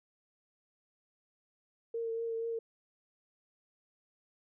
sine tone with vibrato, 457.4 Hz, A#4, 33 cents flat, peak -33 dBFS, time 1.94-2.59 s, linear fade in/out 5 ms, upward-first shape triangle, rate 4.2 Hz, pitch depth 22 cents each way, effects none

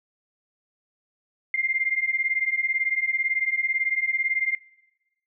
sine beating tone pair, 2093 / 2111 Hz, C7 / C7, 0 / +15 cents, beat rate 18 Hz, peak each -25 dBFS, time 1.54-4.55 s, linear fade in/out 2 ms, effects noise-tail reverb RT60 1.0 s tail -22 dB re dry

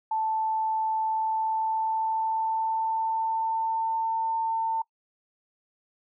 sine tone with pitch glide, 880 to 899 Hz, A5 to A5, 0 to +37 cents, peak -24 dBFS, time 0.11-4.82 s, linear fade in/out 5 ms, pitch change +37 cents, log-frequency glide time 1.01-4.14 s, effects noise-tail reverb RT60 0.1 s tail -24 dB re dry

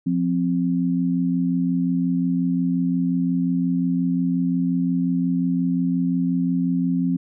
sine tone pair together, 175.96 / 261.6 Hz, F3 / C4, +13 / 0 cents, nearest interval perfect fifth, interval 687 cents, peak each -21 dBFS, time 0.06-7.17 s, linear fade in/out 10 ms, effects none

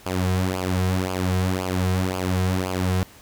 sawtooth tone with flanger, 92.5 Hz, F#2, in tune, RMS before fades -23 dBFS, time 0.06-3.03 s, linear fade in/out 0 ms, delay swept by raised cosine 0.51 to 3.51 ms, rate 1.9 Hz, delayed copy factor -0.75, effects pink hiss -48 dBFS RMS until 3.21 s

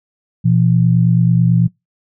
sine tone pair together, 120.87 / 170 Hz, B2 / F3, -37 / -46 cents, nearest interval tritone, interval 591 cents, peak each -12 dBFS, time 0.44-1.68 s, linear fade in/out 20 ms, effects noise-tail reverb RT60 0.2 s tail -24 dB re dry

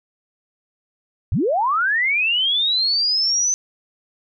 sine linear sweep, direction up, 61.74 to 6150 Hz, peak -16 dBFS, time 1.32-3.54 s, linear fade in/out 0 ms, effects none

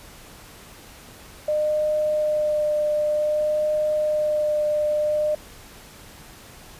sine tone with vibrato, 605 Hz, D#5, 49 cents flat, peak -19 dBFS, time 1.48-5.35 s, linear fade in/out 5 ms, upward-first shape sine, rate 0.53 Hz, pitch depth 12 cents each way, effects pink hiss -45 dBFS RMS until 6.79 s + resampled to 32000 Hz

